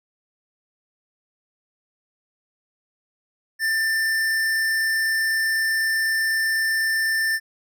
sine tone with hard clipping, 1784 Hz, A6, 23 cents sharp, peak -21 dBFS, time 3.59-7.4 s, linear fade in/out 50 ms, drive 15 dB, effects none

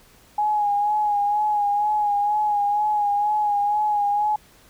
sine tone with vibrato, 830.6 Hz, G#5, in tune, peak -18 dBFS, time 0.38-4.36 s, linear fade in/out 5 ms, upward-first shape sine, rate 2.1 Hz, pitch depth 36 cents each way, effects pink hiss -53 dBFS RMS until 4.69 s

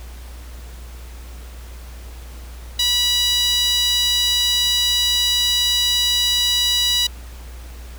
sawtooth tone with high-pass filter, 977 Hz, B5, 19 cents flat, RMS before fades -18 dBFS, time 2.79-7.07 s, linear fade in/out 5 ms, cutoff 3600 Hz, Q 5.2, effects added 60 Hz sine -33 dBFS peak until 7.98 s + pink hiss -44 dBFS RMS until 7.98 s

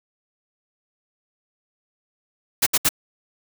white noise bursts, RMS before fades -17 dBFS, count 3, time 2.62-2.891 s, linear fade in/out 10 ms, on 45 ms, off 68 ms, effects none

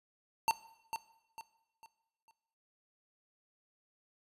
square tone with echo, 904 Hz, A5, 47 cents sharp, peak -26 dBFS, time 0.48-0.51 s, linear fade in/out 0 ms, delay 450 ms, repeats 4, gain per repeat -9 dB, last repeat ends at 2.31 s, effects noise-tail reverb RT60 0.9 s tail -17 dB re dry + resampled to 32000 Hz

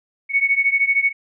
sine beating tone pair, 2216 / 2229 Hz, C#7 / C#7, -1 / +9 cents, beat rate 13 Hz, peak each -17 / -19 dBFS, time 0.29-1.13 s, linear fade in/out 50 ms, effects none

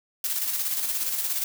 blue noise with tremolo, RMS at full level -26 dBFS, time 0.24-1.44 s, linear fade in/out 2 ms, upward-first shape square, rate 17 Hz, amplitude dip 40%, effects none

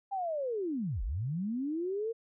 sine linear two-way sweep, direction down then up, 809 to 38.5 to 466.8 Hz, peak -31 dBFS, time 0.11-2.13 s, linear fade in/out 20 ms, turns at 1.03 s, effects none

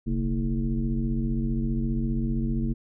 sine tone with frequency modulation, 133.6 Hz, C3, 36 cents sharp, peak -23 dBFS, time 0.06-2.74 s, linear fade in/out 20 ms, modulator 94.1 Hz, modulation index 1.6, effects none

